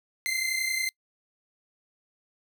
sawtooth tone pair together, 2062 / 2093 Hz, C7 / C7, -26 / 0 cents, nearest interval unison, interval 26 cents, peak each -26 dBFS, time 0.26-0.89 s, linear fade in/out 0 ms, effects noise-tail reverb RT60 0.1 s tail -26 dB re dry

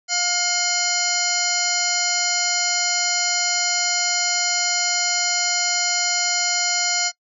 harmonic tone with a mistuned harmonic, 710 Hz, F5, 28 cents sharp, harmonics 1 / 2 / 3 / 4 / 6 / 7 / 8 / 9 / 10, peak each -29 / -29 / -26 / -31 / -25 / -28 / -27 / -32 / -25 dBFS, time 0.08-7.12 s, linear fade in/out 50 ms, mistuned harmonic 4, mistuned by +110 cents, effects noise-tail reverb RT60 0.1 s tail -24 dB re dry

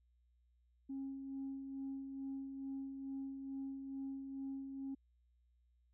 sine tone with tremolo, 271.2 Hz, C#4, 38 cents flat, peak -39 dBFS, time 0.89-4.95 s, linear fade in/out 10 ms, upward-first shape sine, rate 2.3 Hz, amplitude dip 45%, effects tanh soft clip ceiling -37 dBFS + added 60 Hz sine -70 dBFS peak until 5.93 s

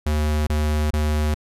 square tone bursts, 75.7 Hz, D#2, 47 cents flat, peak -19 dBFS, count 3, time 0.06-1.344 s, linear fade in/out 5 ms, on 410 ms, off 27 ms, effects resampled to 32000 Hz

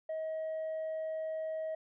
sine tone with tanh clipping, 635 Hz, D#5, 35 cents sharp, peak -35 dBFS, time 0.09-1.75 s, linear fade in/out 5 ms, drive 1 dB, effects none

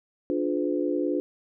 sine chord, D diminished seventh, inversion none, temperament just, 293.7 / 352.4 / 422.9 / 507.5 Hz, D4 / F4 / Ab4 / Cb5, 0 / +16 / +31 / +47 cents, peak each -27 / -28 / -33 / -31 dBFS, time 0.3-1.2 s, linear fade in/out 0 ms, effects none

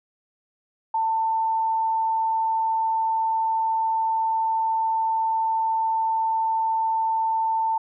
sine tone, 893 Hz, A5, 25 cents sharp, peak -20 dBFS, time 0.94-7.78 s, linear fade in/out 5 ms, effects none

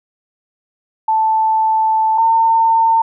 sine tone pair in turn, 880 / 904.7 Hz, A5 / A5, 0 / +48 cents, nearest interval unison, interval 48 cents, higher second, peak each -11 / -9 dBFS, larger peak second, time 1.08-2.18 / 2.18-3.02 s, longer first, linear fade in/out 5 ms, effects none

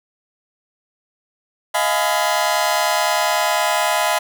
sawtooth chord, F half-diminished seventh, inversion third, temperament just, 628.6 / 698.5 / 838.1 / 1005.8 Hz, Eb5 / F5 / Ab5 / Cb6, +18 / 0 / +16 / +31 cents, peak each -18 dBFS, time 1.74-4.19 s, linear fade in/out 10 ms, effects none

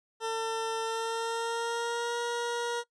20% pulse tone with pitch glide, 450 to 474.8 Hz, A4 to A#4, +39 to +32 cents, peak -25 dBFS, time 0.2-2.84 s, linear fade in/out 50 ms, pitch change +93 cents, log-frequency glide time 0.83-2.18 s, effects noise-tail reverb RT60 0.1 s tail -22 dB re dry + resampled to 22050 Hz

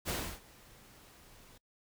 pink noise with ADSR envelope, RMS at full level -34 dBFS, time 0.05-1.58 s, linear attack 42 ms, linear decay 300 ms, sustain -24 dB, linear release 6 ms, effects noise-tail reverb RT60 0.1 s tail -23 dB re dry

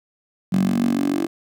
10% pulse tone with high-pass filter sweep, 46.94 Hz, F#1, 26 cents sharp, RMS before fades -20 dBFS, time 0.52-1.27 s, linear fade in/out 10 ms, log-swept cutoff 180 to 330 Hz, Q 6.5, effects none

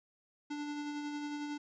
square tone with tremolo, 293.7 Hz, D4, in tune, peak -37 dBFS, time 0.5-1.58 s, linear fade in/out 10 ms, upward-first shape sine, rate 11 Hz, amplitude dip 30%, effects resampled to 16000 Hz

